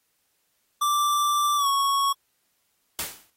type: tone with pitch glide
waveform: square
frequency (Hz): 1174 to 1108.1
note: D6 to C#6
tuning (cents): -1 to -1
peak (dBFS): -21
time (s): 0.81-2.13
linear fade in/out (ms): 10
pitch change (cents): -100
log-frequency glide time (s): 1.56-1.67
type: noise with exponential decay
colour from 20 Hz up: white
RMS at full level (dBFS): -26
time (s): 2.99-3.3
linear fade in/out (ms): 0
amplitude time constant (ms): 67
effects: white hiss -71 dBFS RMS until 3.36 s + AAC 48 kbps